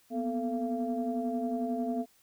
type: tone cluster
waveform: sine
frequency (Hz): 237.3 / 248.4 / 440.6 / 685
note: A#3 / B3 / A4 / F5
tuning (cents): +31 / +10 / +2 / -34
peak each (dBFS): -38 / -31 / -38 / -35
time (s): 0.1-2.06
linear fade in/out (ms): 50
effects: tanh soft clip ceiling -20 dBFS + white hiss -65 dBFS RMS until 2.22 s